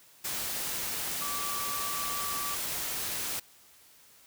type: tone in noise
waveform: sine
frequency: 1157 Hz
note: D6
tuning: 26 cents flat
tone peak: -36 dBFS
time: 1.21-2.55 s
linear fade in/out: 10 ms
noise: white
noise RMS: -34 dBFS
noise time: 0.24-3.4 s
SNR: -5 dB
effects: white hiss -58 dBFS RMS until 4.26 s